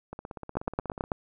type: two click trains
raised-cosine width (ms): 1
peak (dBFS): -13 / -24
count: 6 / 16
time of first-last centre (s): 0.57-1.118 / 0.13-1.039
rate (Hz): 9.12 / 16.5
effects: none